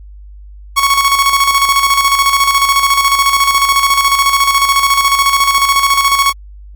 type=tone with tremolo; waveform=sawtooth; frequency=1108.7 Hz; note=C#6; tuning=in tune; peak=-3 dBFS; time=0.76-6.33 s; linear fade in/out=20 ms; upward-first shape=square; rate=14 Hz; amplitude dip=50%; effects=added 50 Hz sine -31 dBFS peak until 6.75 s + Opus 48 kbps